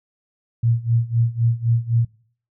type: tone with tremolo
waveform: sine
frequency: 116.6 Hz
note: A#2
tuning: 1 cent sharp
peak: -13 dBFS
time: 0.63-2.05 s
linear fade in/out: 5 ms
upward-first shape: sine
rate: 3.9 Hz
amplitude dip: 90%
effects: noise-tail reverb RT60 0.5 s tail -22 dB re dry